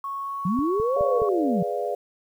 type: tone with pitch glide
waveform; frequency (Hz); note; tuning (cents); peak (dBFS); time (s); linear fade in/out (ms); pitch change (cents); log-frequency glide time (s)
sine; 1104 to 1114.3; C#6 to C#6; -7 to +9; -28; 0.04-1.29; 2; +16; 0.19-0.53
type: linear two-way sweep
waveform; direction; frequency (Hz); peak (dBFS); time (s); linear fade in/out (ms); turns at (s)
sine; up then down; 164.81 to 587 to 164.81; -21; 0.45-1.63; 5; 1.01
type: click train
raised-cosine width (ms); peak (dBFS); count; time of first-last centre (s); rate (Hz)
5; -23; 4; 0.59-1.219; 4.77
type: chord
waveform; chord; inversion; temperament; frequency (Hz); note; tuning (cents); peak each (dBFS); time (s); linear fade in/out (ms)
sine; G# diminished seventh; none; equal; 415.3 / 493.9 / 587.3 / 698.5; G#4 / B4 / D5 / F5; 0 / 0 / 0 / 0; -30; 0.96-1.95; 5
effects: 9-bit